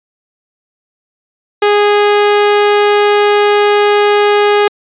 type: tone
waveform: sawtooth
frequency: 412.9 Hz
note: G#4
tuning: 10 cents flat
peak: -3 dBFS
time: 1.62-4.68 s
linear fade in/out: 5 ms
effects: resampled to 8000 Hz